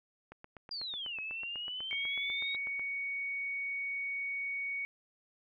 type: click train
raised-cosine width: 0.5 ms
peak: -33 dBFS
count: 21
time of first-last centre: 0.32-2.795 s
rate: 8.08 Hz
type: exponential two-way sweep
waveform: sine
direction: down then up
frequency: 4885 to 2550 to 3805 Hz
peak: -37 dBFS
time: 0.71-2.56 s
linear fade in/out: 5 ms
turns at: 1.19 s
type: tone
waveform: sine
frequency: 2234 Hz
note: C#7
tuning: 13 cents sharp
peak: -34 dBFS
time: 1.91-4.85 s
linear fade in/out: 0 ms
effects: none